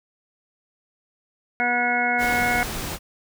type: harmonic tone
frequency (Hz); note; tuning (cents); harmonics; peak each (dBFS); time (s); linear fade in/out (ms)
242.8; B3; -29; 1 / 2 / 3 / 4 / 6 / 7 / 8 / 9; -30 / -33 / -24 / -35 / -25 / -32 / -34 / -24; 1.6-2.63; 0
type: noise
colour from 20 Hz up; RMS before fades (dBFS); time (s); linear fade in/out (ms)
pink; -30; 2.18-2.99; 50
effects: none